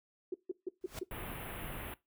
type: tone bursts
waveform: sine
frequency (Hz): 365.8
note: F#4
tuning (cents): -20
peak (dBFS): -33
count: 5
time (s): 0.32-1.035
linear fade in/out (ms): 5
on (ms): 23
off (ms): 150
type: noise with exponential growth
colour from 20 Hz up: pink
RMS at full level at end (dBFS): -39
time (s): 0.81-0.99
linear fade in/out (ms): 2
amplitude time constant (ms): 38
type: band-stop noise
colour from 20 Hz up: pink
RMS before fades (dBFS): -43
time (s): 1.11-1.94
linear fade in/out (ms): 2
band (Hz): 3200 to 10000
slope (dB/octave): 48
effects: noise-tail reverb RT60 0.2 s tail -19 dB re dry